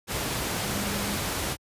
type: tone in noise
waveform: sine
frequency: 201.5 Hz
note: G3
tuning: 48 cents sharp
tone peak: -33 dBFS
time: 0.62-1.2 s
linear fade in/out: 50 ms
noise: pink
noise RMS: -29 dBFS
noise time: 0.07-1.57 s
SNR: -7 dB
effects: high-pass 60 Hz 12 dB/octave + resampled to 32000 Hz